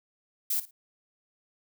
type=noise with echo; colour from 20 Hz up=violet; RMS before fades=-28 dBFS; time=0.5-0.6 s; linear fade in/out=5 ms; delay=55 ms; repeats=2; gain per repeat=-15 dB; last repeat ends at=0.71 s; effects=none